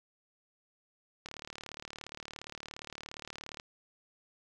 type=click train; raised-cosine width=0.2 ms; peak=-25 dBFS; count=88; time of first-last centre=1.26-3.599 s; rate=37.2 Hz; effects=none